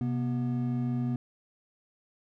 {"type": "tone pair together", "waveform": "triangle", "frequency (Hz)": [128.51, 242.6], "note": ["C3", "B3"], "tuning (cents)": [-31, -31], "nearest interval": "major seventh", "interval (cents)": 1100, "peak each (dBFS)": -28, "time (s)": [0.01, 1.16], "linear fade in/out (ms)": 2, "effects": []}